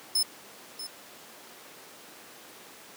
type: tone with echo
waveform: sawtooth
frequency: 5230 Hz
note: E8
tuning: 15 cents flat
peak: -20 dBFS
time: 0.15-0.23 s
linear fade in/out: 5 ms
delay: 640 ms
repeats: 1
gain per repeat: -13 dB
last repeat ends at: 0.87 s
effects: pink hiss -48 dBFS RMS until 2.96 s + high-pass 300 Hz 12 dB/octave